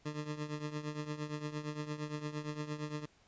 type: tone with tremolo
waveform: 20% pulse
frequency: 150.2 Hz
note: D3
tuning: 39 cents sharp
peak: -30 dBFS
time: 0.05-3.06 s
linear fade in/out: 10 ms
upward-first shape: triangle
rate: 8.7 Hz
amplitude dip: 80%
effects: pink hiss -67 dBFS RMS until 3.27 s + resampled to 16000 Hz